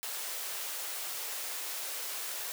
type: high-pass noise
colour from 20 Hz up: white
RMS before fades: -38 dBFS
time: 0.03-2.52 s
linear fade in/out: 0 ms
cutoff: 400 Hz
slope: 24 dB/octave
effects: none